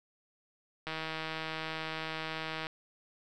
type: click train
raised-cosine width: 0.3 ms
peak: -21 dBFS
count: 287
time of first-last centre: 0.87-2.669 s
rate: 159 Hz
effects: none